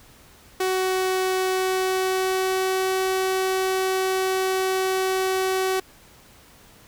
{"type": "tone with pitch glide", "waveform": "sawtooth", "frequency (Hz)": [374.4, 377.7], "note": ["F#4", "F#4"], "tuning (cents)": [20, 36], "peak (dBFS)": -17, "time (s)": [0.6, 5.8], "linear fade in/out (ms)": 5, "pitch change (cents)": 16, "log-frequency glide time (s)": [1.4, 2.91], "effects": ["pink hiss -51 dBFS RMS until 6.87 s"]}